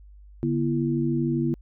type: tone cluster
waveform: sine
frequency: 144.1 / 241.9 / 334.7 Hz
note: D3 / B3 / E4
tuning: -33 / -36 / +26 cents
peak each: -26 dBFS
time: 0.43-1.54 s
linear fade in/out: 0 ms
effects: added 50 Hz sine -45 dBFS peak until 1.61 s